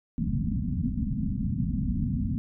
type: low-pass noise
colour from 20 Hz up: white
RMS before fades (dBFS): -28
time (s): 0.18-2.38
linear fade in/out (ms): 0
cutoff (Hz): 260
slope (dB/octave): 96
effects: none